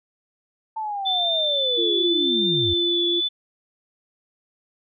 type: linear sweep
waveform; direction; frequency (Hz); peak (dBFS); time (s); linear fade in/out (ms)
sine; down; 893 to 76.1; -25; 0.76-2.74; 10
type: tone with vibrato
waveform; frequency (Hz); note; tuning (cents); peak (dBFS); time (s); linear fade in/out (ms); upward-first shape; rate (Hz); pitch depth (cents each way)
sine; 3520; A7; 0; -20; 1.05-3.29; 20; triangle; 0.87; 40
type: tone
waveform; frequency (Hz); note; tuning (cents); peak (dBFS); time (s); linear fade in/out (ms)
sine; 345.6; F4; -18; -23; 1.77-3.21; 20
effects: none